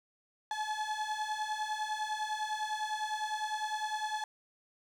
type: beating tone pair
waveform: 35% pulse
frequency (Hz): 851 / 860.9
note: G#5 / A5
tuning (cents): +42 / -38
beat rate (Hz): 9.9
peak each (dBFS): -36 / -34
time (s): 0.51-4.24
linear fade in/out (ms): 2
effects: low-pass 7000 Hz 12 dB/octave + 10-bit